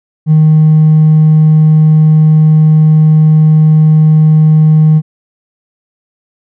sine tone with hard clipping, 155.56 Hz, D#3, in tune, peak -3 dBFS, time 0.26-5.02 s, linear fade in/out 50 ms, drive 1 dB, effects none

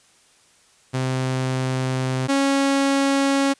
sawtooth tone pair in turn, 130 / 275.5 Hz, C3 / C#4, -11 / -11 cents, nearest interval octave + minor second, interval 1300 cents, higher second, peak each -17 / -13 dBFS, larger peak second, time 0.93-2.28 / 2.28-3.54 s, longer first, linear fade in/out 20 ms, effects white hiss -56 dBFS RMS until 3.59 s + resampled to 22050 Hz

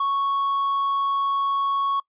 sine tone with tanh clipping, 1108 Hz, C#6, 1 cent flat, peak -21 dBFS, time 0-2 s, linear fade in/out 5 ms, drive 3 dB, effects noise-tail reverb RT60 0.1 s tail -23 dB re dry + resampled to 8000 Hz

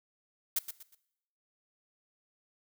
blue noise with echo, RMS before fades -29 dBFS, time 0.56-0.59 s, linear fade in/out 5 ms, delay 120 ms, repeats 3, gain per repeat -10 dB, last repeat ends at 0.95 s, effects noise-tail reverb RT60 0.8 s tail -19 dB re dry

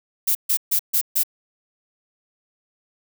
violet noise bursts, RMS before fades -19 dBFS, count 5, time 0.27-1.235 s, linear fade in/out 10 ms, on 81 ms, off 140 ms, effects none

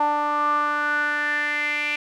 sawtooth tone with band-pass filter sweep, 295.4 Hz, D4, 10 cents sharp, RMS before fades -23 dBFS, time 0-1.96 s, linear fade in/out 5 ms, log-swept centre 920 to 2400 Hz, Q 7, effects none

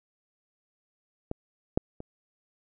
clicks, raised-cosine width 2 ms, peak -18 / -9 / -26 dBFS, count 3, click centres 1.314 / 1.775 / 2.004 s, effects none

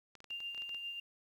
clicks, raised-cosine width 0.2 ms, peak -36 dBFS, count 10, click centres 0.153 / 0.204 / 0.243 / 0.306 / 0.404 / 0.547 / 0.578 / 0.621 / 0.693 / 0.746 s
sine tone with tremolo, 2794 Hz, F7, in tune, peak -38 dBFS, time 0.3-1 s, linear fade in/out 5 ms, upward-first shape sine, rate 7.4 Hz, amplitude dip 40%
effects 11-bit

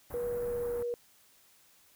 pink band-stop noise, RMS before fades -46 dBFS, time 0.1-0.83 s, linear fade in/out 5 ms, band 1600 to 11000 Hz, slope 24 dB/octave
sine tone with pitch glide, 482.2 to 479.1 Hz, B4 to A#4, -41 to +47 cents, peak -31 dBFS, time 0.14-0.94 s, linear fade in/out 0 ms, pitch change -12 cents, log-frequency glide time 0.43-0.67 s
effects white hiss -63 dBFS RMS until 1.95 s

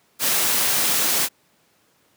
white noise, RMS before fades -20 dBFS, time 0.19-1.29 s, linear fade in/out 50 ms, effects pink hiss -61 dBFS RMS until 2.16 s + high-pass 150 Hz 12 dB/octave

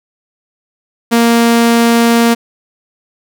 sawtooth tone, 233.1 Hz, A#3, in tune, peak -3 dBFS, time 1.11-2.35 s, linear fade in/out 20 ms, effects none

